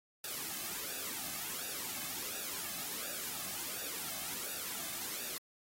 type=noise with flanger; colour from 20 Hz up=white; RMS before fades=-41 dBFS; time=0.24-5.38 s; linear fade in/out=2 ms; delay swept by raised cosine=0.94 to 2.14 ms; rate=1.4 Hz; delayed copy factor=-0.65; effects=AAC 48 kbps